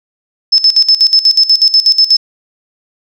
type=tone with tremolo; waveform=sine; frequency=5240 Hz; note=E8; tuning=11 cents flat; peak=-3 dBFS; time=0.52-2.17 s; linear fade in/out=10 ms; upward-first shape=square; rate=8.2 Hz; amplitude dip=80%; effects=none